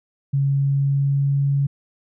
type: tone with pitch glide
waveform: sine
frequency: 138.7 to 139.91 Hz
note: C#3 to C#3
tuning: +1 to +16 cents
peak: -16 dBFS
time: 0.33-1.67 s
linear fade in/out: 10 ms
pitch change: +15 cents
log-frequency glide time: 0.49-1.44 s
effects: none